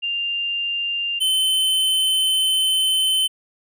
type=tone pair in turn; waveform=sine / square; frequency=2794 / 3063 Hz; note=F7 / G7; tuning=0 / -41 cents; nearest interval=major second; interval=159 cents; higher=second; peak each=-21 / -17 dBFS; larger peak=second; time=0.02-1.2 / 1.2-3.28 s; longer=second; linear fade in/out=20 ms; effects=none